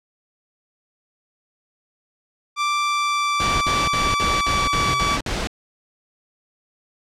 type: tone with pitch glide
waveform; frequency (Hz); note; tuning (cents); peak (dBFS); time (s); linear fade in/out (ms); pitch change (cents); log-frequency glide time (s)
sawtooth; 1174.7 to 1149.9; D6 to D6; 0 to -37; -15; 2.56-5.19; 50; -37; 2.8-4.91
type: noise bursts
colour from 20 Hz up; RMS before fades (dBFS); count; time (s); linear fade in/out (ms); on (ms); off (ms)
pink; -24; 8; 3.4-5.472; 0; 210; 56
type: tone with exponential decay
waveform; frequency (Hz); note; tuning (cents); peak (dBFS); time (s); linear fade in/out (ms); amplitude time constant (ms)
square; 130.81; C3; 0; -24; 4.88-5.22; 2; 73
effects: low-pass 6000 Hz 12 dB/octave